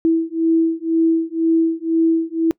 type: beating tone pair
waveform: sine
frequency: 326.3 / 328.3 Hz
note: E4 / E4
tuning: -18 / -7 cents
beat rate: 2 Hz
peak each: -17 dBFS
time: 0.05-2.51 s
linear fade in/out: 0 ms
effects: noise-tail reverb RT60 0.1 s tail -23 dB re dry